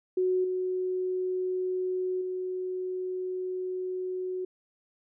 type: tone with level steps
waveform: sine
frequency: 368.9 Hz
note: F#4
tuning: 5 cents flat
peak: -23 / -27 / -30 dBFS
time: 0.17-4.45 s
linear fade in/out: 5 ms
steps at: 0.44 / 2.21 s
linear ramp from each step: 5 ms
effects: none